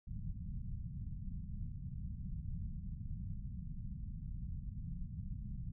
pink low-pass noise, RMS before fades -43 dBFS, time 0.07-5.72 s, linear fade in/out 10 ms, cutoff 200 Hz, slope 48 dB/octave, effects none

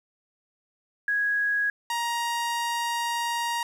sine / sawtooth tone pair in turn, 1659 / 940.5 Hz, G#6 / A#5, -2 / +15 cents, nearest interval minor seventh, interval 983 cents, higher first, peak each -22 / -22 dBFS, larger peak neither, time 1.08-1.7 / 1.9-3.63 s, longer second, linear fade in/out 2 ms, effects low-pass 12000 Hz 12 dB/octave + 9-bit

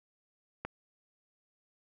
click, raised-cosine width 0.5 ms, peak -21 dBFS, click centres 0.65 s, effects none

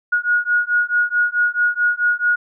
sine beating tone pair, 1444 / 1448.6 Hz, F#6 / F#6, -43 / -37 cents, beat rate 4.6 Hz, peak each -18 dBFS, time 0.12-2.36 s, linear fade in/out 10 ms, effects none

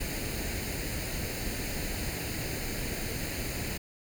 pink noise with comb filter, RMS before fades -34 dBFS, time 0-3.78 s, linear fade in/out 10 ms, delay 0.44 ms, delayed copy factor +0.65, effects none

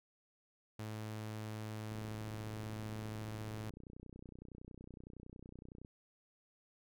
sawtooth tone, 108.3 Hz, A2, 27 cents flat, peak -38 dBFS, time 0.79-3.7 s, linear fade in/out 5 ms
click train, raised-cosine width 3 ms, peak -39 dBFS, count 122, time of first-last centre 1.92-5.849 s, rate 30.8 Hz
effects none

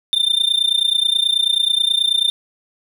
triangle tone with amplitude modulation, 3592 Hz, A7, 35 cents sharp, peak -9 dBFS, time 0.13-2.3 s, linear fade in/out 0 ms, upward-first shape sine, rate 29.3 Hz, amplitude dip 90%, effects none

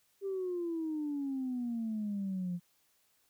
sine exponential sweep, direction down, 398.8 to 172.6 Hz, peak -32 dBFS, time 0.21-2.6 s, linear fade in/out 50 ms, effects tanh soft clip ceiling -29 dBFS + white hiss -72 dBFS RMS until 3.29 s

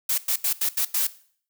blue noise bursts at uneven times, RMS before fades -23 dBFS, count 6, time 0.09-0.18 / 0.28-0.36 / 0.44-0.53 / 0.61-0.69 / 0.77-0.85 / 0.94-1.07 s, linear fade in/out 5 ms, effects noise-tail reverb RT60 0.5 s tail -17 dB re dry

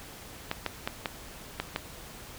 clicks, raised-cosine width 0.3 ms, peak -13 dBFS, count 6, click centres 0.514 / 0.663 / 0.875 / 1.058 / 1.6 / 1.761 s, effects pink hiss -46 dBFS RMS until 2.38 s

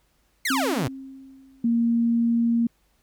sawtooth exponential sweep, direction down, 2217 to 110 Hz, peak -19 dBFS, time 0.45-0.88 s, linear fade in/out 5 ms
sine tone with exponential decay, 267.6 Hz, C4, 39 cents sharp, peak -22 dBFS, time 0.5-1.98 s, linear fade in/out 5 ms, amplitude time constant 320 ms
sine tone, 233.1 Hz, A#3, in tune, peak -18 dBFS, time 1.64-2.67 s, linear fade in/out 5 ms
effects added 50 Hz sine -67 dBFS peak until 3.02 s + pink hiss -67 dBFS RMS until 3.02 s

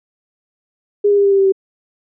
sine tone with pitch steps, 410 / 405.8 / 401.6 / 397.4 / 393.3 / 389.2 / 385.2 Hz, G#4 / G#4 / G4 / G4 / G4 / G4 / G4, -22 / -40 / +42 / +24 / +6 / -12 / -30 cents, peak -9 dBFS, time 1.04-1.523 s, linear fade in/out 10 ms, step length 69 ms, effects none

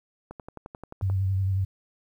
click train, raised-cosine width 1 ms, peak -25 dBFS, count 10, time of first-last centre 0.31-1.099 s, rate 11.4 Hz
sine tone with vibrato, 95.9 Hz, G2, 37 cents flat, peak -22 dBFS, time 1.02-1.65 s, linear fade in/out 10 ms, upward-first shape sine, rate 11 Hz, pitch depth 34 cents each way
effects 10-bit

